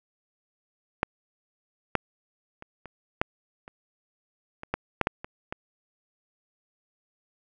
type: clicks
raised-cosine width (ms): 0.5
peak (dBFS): -7 / -6 / -26 / -26 / -7 / -28 / -22 / -11 / -6 / -7 / -21 / -17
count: 12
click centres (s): 1.031 / 1.953 / 2.624 / 2.857 / 3.215 / 3.679 / 4.634 / 4.74 / 5.013 / 5.071 / 5.245 / 5.525
effects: none